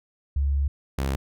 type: tone pair in turn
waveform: sine / sawtooth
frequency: 70 / 67.65 Hz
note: C#2 / C#2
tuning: +18 / -42 cents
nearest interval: minor second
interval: 60 cents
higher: first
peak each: -20 dBFS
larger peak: neither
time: 0.36-0.68 / 0.98-1.16 s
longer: first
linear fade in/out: 5 ms
effects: none